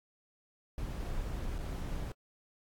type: noise with dropouts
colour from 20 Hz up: brown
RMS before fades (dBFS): -37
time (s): 0.78-2.12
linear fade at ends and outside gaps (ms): 2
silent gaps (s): 1.583-1.587
effects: AAC 64 kbps